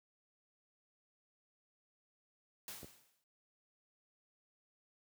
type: noise with exponential decay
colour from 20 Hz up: white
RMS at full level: -45 dBFS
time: 2.68-3.24 s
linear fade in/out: 1 ms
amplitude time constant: 120 ms
type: clicks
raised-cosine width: 2 ms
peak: -37 dBFS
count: 2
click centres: 2.831 / 2.845 s
effects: noise-tail reverb RT60 0.5 s tail -24 dB re dry + high-pass 60 Hz 12 dB/octave